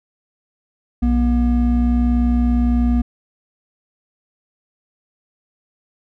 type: tone pair together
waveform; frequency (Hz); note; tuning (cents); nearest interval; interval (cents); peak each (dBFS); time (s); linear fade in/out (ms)
triangle; 60.71 / 240; B1 / B3; -29 / -49; 2 octaves; 2380; -14; 1.02-3.02; 10
effects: none